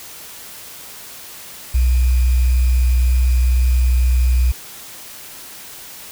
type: tone with sample-and-hold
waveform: sine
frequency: 62.2 Hz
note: B1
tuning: 13 cents sharp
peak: -11 dBFS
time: 1.74-4.52 s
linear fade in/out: 10 ms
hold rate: 2450 Hz
effects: white hiss -36 dBFS RMS until 6.11 s